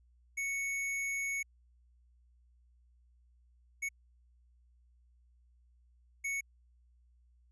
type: tone bursts at uneven times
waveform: square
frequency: 2217 Hz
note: C#7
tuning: in tune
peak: -34 dBFS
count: 3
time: 0.37-1.43 / 3.82-3.89 / 6.24-6.41 s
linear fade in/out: 10 ms
effects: added 60 Hz sine -63 dBFS peak until 7.51 s + resampled to 24000 Hz

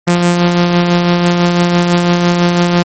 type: tone with tremolo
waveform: sawtooth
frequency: 174.61 Hz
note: F3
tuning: in tune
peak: -3 dBFS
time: 0.07-2.83 s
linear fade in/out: 10 ms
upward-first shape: sine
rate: 6 Hz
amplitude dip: 35%
effects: MP3 32 kbps

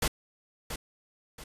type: noise with echo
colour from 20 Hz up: pink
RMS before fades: -27 dBFS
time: 0.02-0.08 s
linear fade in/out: 5 ms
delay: 680 ms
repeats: 2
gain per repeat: -9 dB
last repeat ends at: 1.44 s
effects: resampled to 32000 Hz

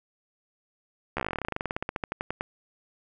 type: slowing click train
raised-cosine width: 0.5 ms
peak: -14 dBFS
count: 29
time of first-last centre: 1.17-2.409 s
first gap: 13 ms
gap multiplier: 1.08
effects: none

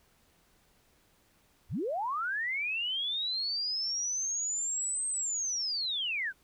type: linear two-way sweep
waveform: sine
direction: up then down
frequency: 44.16 to 8372 to 1449 Hz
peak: -30 dBFS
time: 1.69-6.33 s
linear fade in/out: 50 ms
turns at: 5.08 s
effects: pink hiss -67 dBFS RMS until 6.43 s

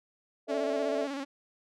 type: chord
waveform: sine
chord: A suspended fourth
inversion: none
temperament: equal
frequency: 440 / 587.3 / 659.3 Hz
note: A4 / D5 / E5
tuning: 0 / 0 / 0 cents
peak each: -33 dBFS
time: 0.47-1.08 s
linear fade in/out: 50 ms
type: tone with vibrato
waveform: sawtooth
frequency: 277.2 Hz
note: C#4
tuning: in tune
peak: -30 dBFS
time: 0.48-1.25 s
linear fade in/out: 20 ms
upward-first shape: square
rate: 16 Hz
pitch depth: 47 cents each way
effects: low-pass 6000 Hz 12 dB/octave

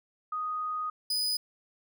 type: tone pair in turn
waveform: sine / 40% pulse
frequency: 1244.5 / 4978 Hz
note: D#6 / D#8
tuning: 0 / 0 cents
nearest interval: 2 octaves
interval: 2400 cents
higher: second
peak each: -30 / -26 dBFS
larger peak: second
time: 0.32-0.9 / 1.1-1.37 s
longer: first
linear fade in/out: 5 ms
effects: none

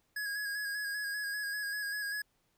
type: tone with vibrato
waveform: square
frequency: 1661.2 Hz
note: G#6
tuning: in tune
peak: -35 dBFS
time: 0.16-2.22 s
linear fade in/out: 5 ms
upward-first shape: square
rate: 5.1 Hz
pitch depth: 27 cents each way
effects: pink hiss -75 dBFS RMS until 2.57 s

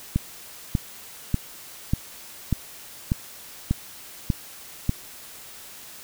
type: click train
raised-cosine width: 5 ms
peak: -8 dBFS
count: 9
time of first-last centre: 0.16-4.894 s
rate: 1.69 Hz
effects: white hiss -43 dBFS RMS until 6.03 s

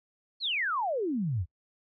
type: exponential sweep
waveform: sine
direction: down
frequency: 4451 to 77.78 Hz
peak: -27 dBFS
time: 0.4-1.46 s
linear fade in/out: 50 ms
effects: noise-tail reverb RT60 0.1 s tail -22 dB re dry

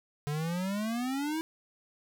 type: exponential sweep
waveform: square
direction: up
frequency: 143.7 to 326.9 Hz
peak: -31 dBFS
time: 0.27-1.41 s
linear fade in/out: 0 ms
effects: none

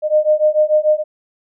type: beating tone pair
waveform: sine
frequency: 608 / 614.8 Hz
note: D#5 / D#5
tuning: -40 / -21 cents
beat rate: 6.8 Hz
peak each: -14 dBFS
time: 0.02-1.04 s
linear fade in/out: 50 ms
effects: none

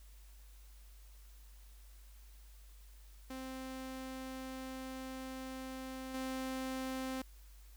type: tone with level steps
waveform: sawtooth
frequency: 261.6 Hz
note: C4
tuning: in tune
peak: -39 / -34 dBFS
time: 3.3-7.22 s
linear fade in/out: 5 ms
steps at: 6.14 s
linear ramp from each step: 5 ms
effects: added 50 Hz sine -54 dBFS peak until 7.76 s + white hiss -66 dBFS RMS until 7.76 s

